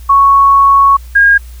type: tone pair in turn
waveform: sine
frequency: 1108.7 / 1625.2 Hz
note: C#6 / G#6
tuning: 0 / -38 cents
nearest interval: perfect fifth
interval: 662 cents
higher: second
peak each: -3 dBFS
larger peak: neither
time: 0.09-0.97 / 1.15-1.38 s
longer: first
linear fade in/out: 10 ms
effects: added 60 Hz sine -27 dBFS peak until 1.6 s + white hiss -43 dBFS RMS until 1.6 s